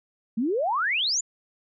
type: exponential sweep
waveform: sine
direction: up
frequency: 208.6 to 7300 Hz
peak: -22 dBFS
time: 0.37-1.21 s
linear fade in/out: 10 ms
effects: none